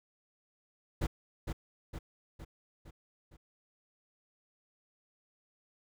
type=noise with echo; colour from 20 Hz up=brown; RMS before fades=-31 dBFS; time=1.01-1.07 s; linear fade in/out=10 ms; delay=460 ms; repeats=5; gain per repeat=-5 dB; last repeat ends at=3.37 s; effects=none